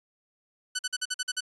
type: tone bursts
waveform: 10% pulse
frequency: 1495 Hz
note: F#6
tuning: 17 cents sharp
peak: -19 dBFS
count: 8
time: 0.75-1.407 s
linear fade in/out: 10 ms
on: 41 ms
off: 47 ms
effects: resampled to 22050 Hz